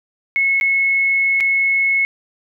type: tone with dropouts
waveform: sine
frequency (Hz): 2187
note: C#7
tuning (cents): -24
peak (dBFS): -13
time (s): 0.36-2.05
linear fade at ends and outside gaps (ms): 0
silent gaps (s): 0.6-0.611 / 1.403-1.407
effects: none